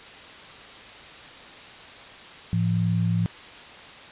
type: tone pair together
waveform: sine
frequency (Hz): 109 / 171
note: A2 / F3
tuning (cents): -16 / -36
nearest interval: minor sixth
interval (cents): 780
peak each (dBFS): -23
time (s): 2.53-3.26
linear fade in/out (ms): 0
effects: white hiss -43 dBFS RMS until 4.11 s + resampled to 8000 Hz